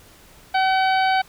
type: harmonic tone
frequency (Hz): 760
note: F#5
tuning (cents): +46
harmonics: 1 / 2 / 3 / 4 / 5 / 6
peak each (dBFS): -17 / -24 / -28 / -32 / -34 / -33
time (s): 0.54-1.22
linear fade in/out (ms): 10
effects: pink hiss -49 dBFS RMS until 1.28 s